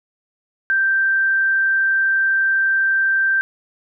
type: tone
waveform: sine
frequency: 1568 Hz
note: G6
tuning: in tune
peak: -14 dBFS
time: 0.7-3.41 s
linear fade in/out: 0 ms
effects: none